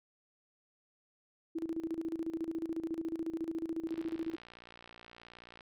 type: tone with tremolo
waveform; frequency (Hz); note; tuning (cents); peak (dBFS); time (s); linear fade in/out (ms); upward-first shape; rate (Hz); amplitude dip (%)
sine; 326.8; E4; -15; -32; 1.55-4.36; 10; square; 14; 75
type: click train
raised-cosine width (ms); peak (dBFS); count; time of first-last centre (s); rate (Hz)
0.3; -36; 102; 3.89-5.608; 58.8
effects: none